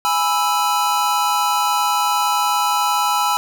square chord, E major, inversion first, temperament equal, 830.6 / 987.8 / 1318.5 Hz, G#5 / B5 / E6, 0 / 0 / 0 cents, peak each -21 dBFS, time 0.05-3.37 s, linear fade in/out 0 ms, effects none

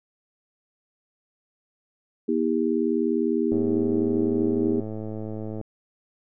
harmonic tone, 79.9 Hz, D#2, 47 cents sharp, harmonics 3 / 4 / 5, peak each -25 / -25 / -25 dBFS, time 2.28-4.81 s, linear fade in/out 10 ms
click train, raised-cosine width 2 ms, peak -21 dBFS, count 227, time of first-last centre 3.52-5.613 s, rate 108 Hz
effects none

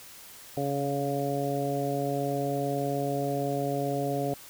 harmonic tone with a mistuned harmonic, 140.6 Hz, C#3, 25 cents sharp, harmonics 1 / 2 / 3 / 4 / 5, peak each -33 / -33 / -33 / -33 / -33 dBFS, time 0.57-4.34 s, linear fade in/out 2 ms, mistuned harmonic 1, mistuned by -16 cents, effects white hiss -48 dBFS RMS until 4.49 s

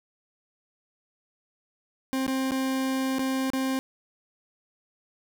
40% pulse tone with dropouts, 264.2 Hz, C4, 17 cents sharp, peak -24 dBFS, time 2.13-3.79 s, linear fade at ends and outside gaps 0 ms, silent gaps 2.266-2.279 / 2.509-2.518 / 3.185-3.193 / 3.502-3.534 s, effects none

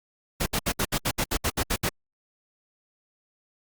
pink noise bursts, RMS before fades -25 dBFS, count 12, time 0.4-1.893 s, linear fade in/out 10 ms, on 63 ms, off 67 ms, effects Opus 48 kbps

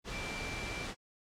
sine tone in noise, 2347 Hz, D7, 2 cents flat, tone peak -42 dBFS, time 0.1-0.88 s, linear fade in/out 50 ms, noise pink, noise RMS -40 dBFS, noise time 0.04-0.95 s, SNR -5 dB, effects low-pass 6000 Hz 12 dB/octave + AAC 64 kbps

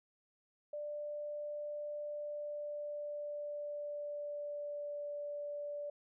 sine tone with pitch glide, 591 to 582.9 Hz, D5 to D5, +11 to -13 cents, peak -39 dBFS, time 0.73-5.9 s, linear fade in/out 5 ms, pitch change -24 cents, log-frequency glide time 2.03-5.09 s, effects none

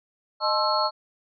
sine tone cluster, 616 / 864 / 1057 / 1327 / 4330 Hz, D#5 / A5 / C6 / E6 / C#8, -17 / -32 / +17 / +11 / -41 cents, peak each -27 dBFS, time 0.4-0.91 s, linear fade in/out 50 ms, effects none

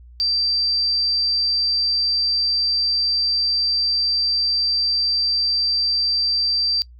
sine tone, 4689 Hz, D8, 4 cents flat, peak -17 dBFS, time 0.2-6.82 s, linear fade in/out 0 ms, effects noise-tail reverb RT60 0.1 s tail -22 dB re dry + added 60 Hz sine -41 dBFS peak until 6.99 s

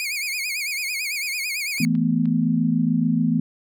sawtooth tone with vibrato, 2318 Hz, D7, 23 cents flat, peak -21 dBFS, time 0-1.85 s, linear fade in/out 0 ms, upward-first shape sine, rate 9 Hz, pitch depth 140 cents each way
clicks, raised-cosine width 0.3 ms, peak -29 dBFS, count 3, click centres 1.782 / 1.952 / 2.256 s
sine chord, E suspended fourth, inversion none, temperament equal, 164.81 / 220 / 246.9 Hz, E3 / A3 / B3, 0 / 0 / 0 cents, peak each -22 / -22 / -21 dBFS, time 1.8-3.4 s, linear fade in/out 5 ms
effects none

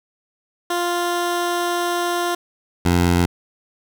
15% pulse tone pair in turn, 349.2 / 87.54 Hz, F4 / F2, 0 / +5 cents, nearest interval 2 octaves, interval 2395 cents, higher first, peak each -13 / -8 dBFS, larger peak second, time 0.7-2.35 / 2.85-3.26 s, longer first, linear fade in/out 5 ms, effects none

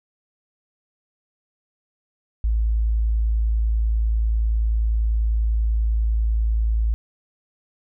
sine tone, 55.1 Hz, A1, 3 cents sharp, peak -17 dBFS, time 2.44-6.94 s, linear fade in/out 0 ms, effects none

